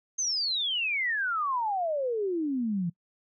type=exponential sweep; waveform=sine; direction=down; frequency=6430 to 164.81 Hz; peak=-26 dBFS; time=0.18-2.9 s; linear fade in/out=10 ms; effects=noise-tail reverb RT60 0.1 s tail -23 dB re dry